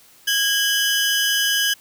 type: tone cluster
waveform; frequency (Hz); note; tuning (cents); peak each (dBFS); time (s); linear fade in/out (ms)
35% pulse; 1642 / 3025 / 5030; G#6 / F#7 / D#8; -20 / +38 / +18; -19 / -19 / -23; 0.27-1.74; 10
effects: white hiss -51 dBFS RMS until 1.8 s